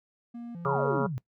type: tone with vibrato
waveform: triangle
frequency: 201.1 Hz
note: G3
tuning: 44 cents sharp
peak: -35 dBFS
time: 0.34-1.03 s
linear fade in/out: 10 ms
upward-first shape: square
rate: 2.4 Hz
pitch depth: 280 cents each way
type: exponential sweep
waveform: sine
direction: down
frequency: 1244.5 to 115.6 Hz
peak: -30 dBFS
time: 0.65-1.18 s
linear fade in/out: 0 ms
type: harmonic tone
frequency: 138.59 Hz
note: C#3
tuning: in tune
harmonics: 1 / 3 / 4 / 5 / 6 / 7 / 8 / 9 / 10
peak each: -31 / -30 / -33 / -41 / -41 / -34 / -39 / -39 / -36 dBFS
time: 0.65-1.07 s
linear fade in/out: 10 ms
effects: noise-tail reverb RT60 0.1 s tail -20 dB re dry